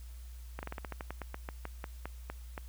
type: slowing click train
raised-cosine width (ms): 0.5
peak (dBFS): -24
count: 17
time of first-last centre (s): 0.59-2.578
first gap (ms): 39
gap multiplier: 1.14
effects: added 60 Hz sine -44 dBFS peak until 2.68 s + white hiss -61 dBFS RMS until 2.68 s

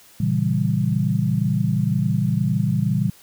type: chord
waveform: sine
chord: A# diminished seventh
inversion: none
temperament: equal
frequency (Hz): 116.54 / 138.59 / 164.81 / 196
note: A#2 / C#3 / E3 / G3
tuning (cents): 0 / 0 / 0 / 0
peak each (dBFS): -23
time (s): 0.2-3.1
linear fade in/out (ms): 5
effects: white hiss -50 dBFS RMS until 3.22 s

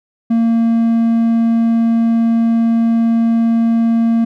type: tone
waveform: triangle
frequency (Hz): 229.4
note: A#3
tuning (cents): -28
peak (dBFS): -8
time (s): 0.3-4.25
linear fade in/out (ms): 10
effects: none

